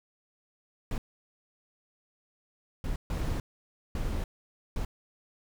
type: noise bursts at uneven times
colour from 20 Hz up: brown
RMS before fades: -31 dBFS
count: 5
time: 0.91-0.98 / 2.84-2.96 / 3.1-3.4 / 3.95-4.24 / 4.76-4.85 s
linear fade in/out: 2 ms
effects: none